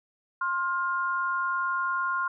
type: tone pair together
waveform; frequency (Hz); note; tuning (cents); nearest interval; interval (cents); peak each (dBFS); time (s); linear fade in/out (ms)
sine; 1060 / 1411.2; C6 / F6; +22 / +18; perfect fourth; 496; -28; 0.41-2.28; 5
effects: none